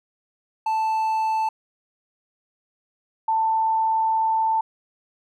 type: tone pair in turn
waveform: triangle / sine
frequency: 880 / 888.2 Hz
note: A5 / A5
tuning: 0 / +16 cents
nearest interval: unison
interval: 16 cents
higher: second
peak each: -18 dBFS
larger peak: neither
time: 0.66-1.49 / 3.28-4.61 s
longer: second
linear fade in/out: 5 ms
effects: none